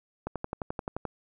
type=click train; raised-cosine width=1 ms; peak=-18 dBFS; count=10; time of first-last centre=0.27-1.053 s; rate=11.5 Hz; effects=none